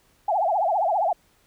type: tone with vibrato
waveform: sine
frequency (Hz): 745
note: F#5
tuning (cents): +12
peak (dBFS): -19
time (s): 0.28-1.13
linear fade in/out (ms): 5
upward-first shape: triangle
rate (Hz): 15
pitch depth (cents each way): 290
effects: pink hiss -62 dBFS RMS until 1.46 s